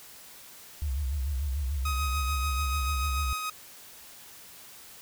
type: tone with vibrato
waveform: sine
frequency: 69.2 Hz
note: C#2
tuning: 2 cents flat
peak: -27 dBFS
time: 0.82-3.33 s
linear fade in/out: 0 ms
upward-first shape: sine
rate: 6.8 Hz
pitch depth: 150 cents each way
type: tone with tremolo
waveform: sawtooth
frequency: 1258 Hz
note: D#6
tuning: 19 cents sharp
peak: -26 dBFS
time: 1.85-3.5 s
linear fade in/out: 5 ms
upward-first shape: sine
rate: 6.9 Hz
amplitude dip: 30%
effects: white hiss -49 dBFS RMS until 5.01 s